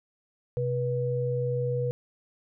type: tone pair together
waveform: sine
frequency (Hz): 129 / 486.3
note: C3 / B4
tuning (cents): -24 / -27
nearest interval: octave + major seventh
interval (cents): 2297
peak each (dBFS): -28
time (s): 0.57-1.91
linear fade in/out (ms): 0
effects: none